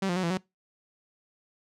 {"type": "tone with pitch steps", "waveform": "sawtooth", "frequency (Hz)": [193.2, 175.9, 185.9, 168.8, 186.2], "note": ["G3", "F3", "F#3", "E3", "F#3"], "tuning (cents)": [-25, 13, 8, 41, 11], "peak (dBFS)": -22, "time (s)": [0.02, 0.375], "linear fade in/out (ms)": 5, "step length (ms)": 71, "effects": ["noise-tail reverb RT60 0.2 s tail -23 dB re dry", "low-pass 7000 Hz 12 dB/octave"]}